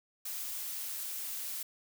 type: noise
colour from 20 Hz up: blue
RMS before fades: -39 dBFS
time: 0.25-1.63 s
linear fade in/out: 5 ms
effects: none